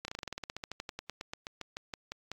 slowing click train, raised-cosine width 0.2 ms, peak -21 dBFS, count 26, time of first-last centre 0.05-2.316 s, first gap 31 ms, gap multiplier 1.08, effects AAC 64 kbps

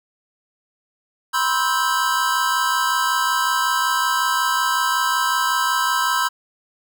square chord, C major seventh, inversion third, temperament just, 981.1 / 1046.5 / 1308.1 / 1569.8 Hz, B5 / C6 / E6 / G6, -12 / 0 / -14 / +2 cents, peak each -24 dBFS, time 1.33-6.29 s, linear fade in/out 20 ms, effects none

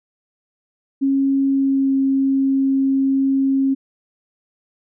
sine tone with pitch glide, 272.8 to 270.1 Hz, C#4 to C#4, -28 to -45 cents, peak -14 dBFS, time 1.01-3.75 s, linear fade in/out 20 ms, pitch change -17 cents, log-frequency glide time 1.48-1.96 s, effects none

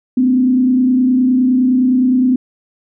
sine tone with frequency modulation, 254.2 Hz, C4, 50 cents flat, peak -9 dBFS, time 0.17-2.36 s, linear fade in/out 5 ms, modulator 29.7 Hz, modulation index 0.49, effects none

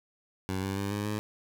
15% pulse tone with pitch steps, 94.4 / 97.17 / 100.01 / 102.94 / 105.96 Hz, F#2 / G2 / G2 / G#2 / G#2, +35 / -15 / +35 / -15 / +35 cents, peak -24 dBFS, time 0.49-1.19 s, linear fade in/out 0 ms, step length 140 ms, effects none

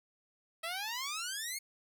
10% pulse exponential sweep, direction up, 641 to 2217 Hz, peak -28 dBFS, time 0.63-1.59 s, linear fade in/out 10 ms, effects none

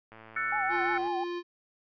click train, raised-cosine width 0.5 ms, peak -34 dBFS, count 107, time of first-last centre 0.12-1.075 s, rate 111 Hz
sine chord, F# minor seventh, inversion third, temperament just, 1332 / 1480 / 1776 / 2220 Hz, E6 / F#6 / A6 / C#7, +18 / 0 / +16 / +2 cents, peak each -34 dBFS, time 0.36-0.98 s, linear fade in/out 5 ms
sine tone with vibrato, 800 Hz, G5, 35 cents sharp, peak -30 dBFS, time 0.52-1.24 s, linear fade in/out 5 ms, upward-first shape triangle, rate 5.7 Hz, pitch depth 120 cents each way
square tone, 349.2 Hz, F4, in tune, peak -33 dBFS, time 0.69-1.43 s, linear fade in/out 50 ms
effects resampled to 11025 Hz

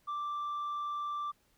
sine tone, 1174.7 Hz, D6, in tune, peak -31 dBFS, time 0.07-1.32 s, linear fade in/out 20 ms, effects tanh soft clip ceiling -33 dBFS + pink hiss -71 dBFS RMS until 1.57 s

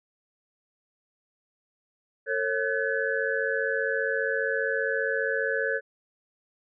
sine tone cluster, 450 / 545 / 1515 / 1706 Hz, A4 / C#5 / F#6 / G#6, +39 / -29 / +40 / +46 cents, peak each -30 dBFS, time 2.26-5.81 s, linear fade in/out 50 ms, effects none

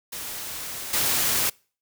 white noise with level steps, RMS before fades -34 / -23 dBFS, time 0.12-1.5 s, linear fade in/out 10 ms, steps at 0.93 s, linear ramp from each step 5 ms, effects noise-tail reverb RT60 0.4 s tail -26 dB re dry

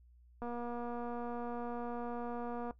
click train, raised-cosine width 1 ms, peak -29 dBFS, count 548, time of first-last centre 0.42-2.709 s, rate 239 Hz, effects noise-tail reverb RT60 0.1 s tail -17 dB re dry + added 60 Hz sine -59 dBFS peak until 2.79 s

